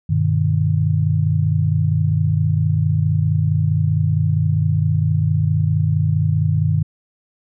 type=chord; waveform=sine; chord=G augmented; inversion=none; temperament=just; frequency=98 / 122.5 / 153.12 Hz; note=G2 / B2 / D#3; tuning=0 / -14 / -27 cents; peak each=-18 / -22 / -17 dBFS; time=0.09-6.83 s; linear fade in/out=10 ms; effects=none